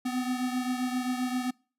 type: beating tone pair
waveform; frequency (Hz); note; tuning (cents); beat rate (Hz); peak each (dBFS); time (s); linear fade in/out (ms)
square; 250 / 257.6; B3 / C4; +21 / -27; 7.6; -30 / -35; 0.05-1.51; 10
effects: noise-tail reverb RT60 0.4 s tail -26 dB re dry + resampled to 32000 Hz